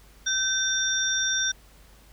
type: tone cluster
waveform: sine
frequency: 1540 / 3590 / 5680 Hz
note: G6 / A7 / F8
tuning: -31 / +34 / +28 cents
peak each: -27 dBFS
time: 0.26-1.52 s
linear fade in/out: 10 ms
effects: added 50 Hz sine -52 dBFS peak until 2.12 s + pink hiss -56 dBFS RMS until 2.12 s